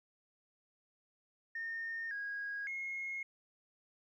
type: tone with pitch steps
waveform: sine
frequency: 1827 / 1643 / 2158 Hz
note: A#6 / G#6 / C#7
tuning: -35 / -19 / -47 cents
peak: -37 dBFS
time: 1.55-3.23 s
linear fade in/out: 5 ms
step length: 560 ms
effects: tanh soft clip ceiling -33 dBFS + 13-bit